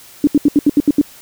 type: tone bursts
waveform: sine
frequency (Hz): 290.6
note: D4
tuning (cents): -18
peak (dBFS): -6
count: 8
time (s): 0.24-1.014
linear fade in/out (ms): 2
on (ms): 32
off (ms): 74
effects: white hiss -41 dBFS RMS until 1.21 s